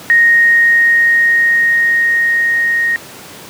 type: tone with level ramp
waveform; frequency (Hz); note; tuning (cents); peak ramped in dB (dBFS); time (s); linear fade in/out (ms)
sine; 1864.7; A#6; 0; -5 to -11; 0.1-2.96; 0
effects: pink hiss -33 dBFS RMS until 3.49 s + high-pass 150 Hz 12 dB/octave